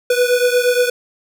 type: beating tone pair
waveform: square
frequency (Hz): 489.5 / 498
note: B4 / B4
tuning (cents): -15 / +14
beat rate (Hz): 8.5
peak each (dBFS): -15 / -18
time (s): 0.1-0.9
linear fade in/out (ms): 5
effects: none